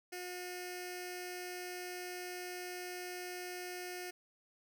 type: tone with notch filter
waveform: 10% pulse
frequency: 360 Hz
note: F#4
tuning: 47 cents flat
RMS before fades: -44 dBFS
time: 0.12-4.11 s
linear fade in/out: 10 ms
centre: 1100 Hz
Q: 0.99
effects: none